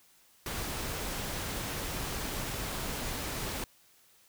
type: noise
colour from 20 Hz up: pink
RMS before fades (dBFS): -36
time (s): 0.46-3.64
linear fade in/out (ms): 2
effects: white hiss -63 dBFS RMS until 4.28 s